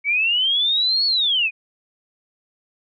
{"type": "linear two-way sweep", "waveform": "sine", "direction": "up then down", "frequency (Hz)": [2226, 4435, 2414], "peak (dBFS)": -16, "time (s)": [0.04, 1.51], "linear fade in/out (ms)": 50, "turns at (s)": 1.06, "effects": []}